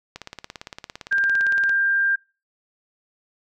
click train, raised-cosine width 0.2 ms, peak -17 dBFS, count 28, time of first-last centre 0.16-1.694 s, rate 17.6 Hz
sine tone, 1593 Hz, G6, 27 cents sharp, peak -17 dBFS, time 1.11-2.16 s, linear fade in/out 10 ms
effects noise-tail reverb RT60 0.3 s tail -23 dB re dry

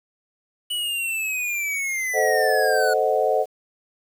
square linear sweep, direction down, 2960 to 1448 Hz, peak -24 dBFS, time 0.7-2.94 s, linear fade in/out 10 ms
sine chord, A diminished seventh, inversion none, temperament equal, 440 / 523.3 / 622.3 / 740 Hz, A4 / C5 / Eb5 / Gb5, 0 / 0 / 0 / 0 cents, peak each -23 dBFS, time 2.13-3.46 s, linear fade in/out 50 ms
effects 8-bit

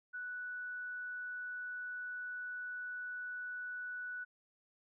sine tone, 1480 Hz, F#6, in tune, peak -40 dBFS, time 0.13-4.25 s, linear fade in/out 20 ms, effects none

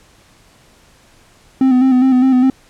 triangle tone with vibrato, 257.8 Hz, C4, 26 cents flat, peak -6 dBFS, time 1.61-2.5 s, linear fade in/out 2 ms, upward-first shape square, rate 4.9 Hz, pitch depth 38 cents each way, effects pink hiss -49 dBFS RMS until 2.69 s + low-pass 10000 Hz 12 dB/octave

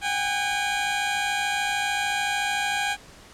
15% pulse tone pair together, 759 / 812.5 Hz, F#5 / G#5, +44 / -38 cents, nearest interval minor second, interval 118 cents, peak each -24 / -18 dBFS, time 0.01-2.97 s, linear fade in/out 50 ms, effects pink hiss -48 dBFS RMS until 3.33 s + low-pass 9000 Hz 12 dB/octave

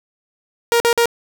sawtooth tone bursts, 469.5 Hz, A#4, 12 cents sharp, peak -8 dBFS, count 3, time 0.72-1.057 s, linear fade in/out 0 ms, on 81 ms, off 47 ms, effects none

